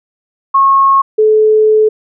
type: tone pair in turn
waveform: sine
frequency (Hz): 1090 / 431.8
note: C#6 / A4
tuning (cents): -29 / -33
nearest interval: octave + major third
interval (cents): 1604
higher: first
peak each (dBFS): -5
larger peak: neither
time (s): 0.54-1.02 / 1.18-1.89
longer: second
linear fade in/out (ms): 10
effects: none